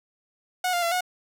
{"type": "tone with pitch steps", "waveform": "sawtooth", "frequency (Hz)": [731, 700, 679, 727], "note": ["F#5", "F5", "F5", "F#5"], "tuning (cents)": [-21, 4, -49, -31], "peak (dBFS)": -19, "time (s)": [0.64, 1.008], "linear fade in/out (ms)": 5, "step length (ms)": 92, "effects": []}